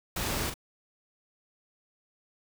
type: noise with echo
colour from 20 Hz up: pink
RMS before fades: -32 dBFS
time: 0.16-0.5 s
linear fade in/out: 5 ms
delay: 41 ms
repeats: 1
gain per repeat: -7 dB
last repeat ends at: 0.541 s
effects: none